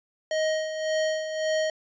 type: tone with tremolo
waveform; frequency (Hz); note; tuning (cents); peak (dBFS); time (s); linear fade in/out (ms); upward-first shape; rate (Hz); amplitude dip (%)
square; 627; D#5; +13; -23; 0.31-1.7; 2; sine; 1.8; 60
effects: resampled to 16000 Hz